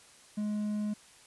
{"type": "tone with hard clipping", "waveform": "triangle", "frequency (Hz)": 210, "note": "G#3", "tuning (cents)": 19, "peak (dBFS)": -31, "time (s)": [0.37, 0.94], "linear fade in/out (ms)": 10, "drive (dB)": 6, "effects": ["white hiss -57 dBFS RMS until 1.26 s", "resampled to 24000 Hz"]}